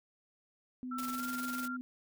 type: tone with vibrato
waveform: sine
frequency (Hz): 251.4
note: B3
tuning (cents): +31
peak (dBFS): -38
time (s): 0.83-1.81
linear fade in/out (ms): 0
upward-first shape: square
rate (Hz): 6.9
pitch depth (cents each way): 8
type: tone with pitch glide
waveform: sine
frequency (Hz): 1337 to 1386.5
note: E6 to F6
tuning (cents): +24 to -13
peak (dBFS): -38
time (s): 0.91-1.77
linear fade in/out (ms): 10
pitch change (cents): +63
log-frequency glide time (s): 1.16-1.22
type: noise with tremolo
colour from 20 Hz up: white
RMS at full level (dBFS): -43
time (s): 0.98-1.68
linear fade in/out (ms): 5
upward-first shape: square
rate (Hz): 20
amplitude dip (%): 55
effects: none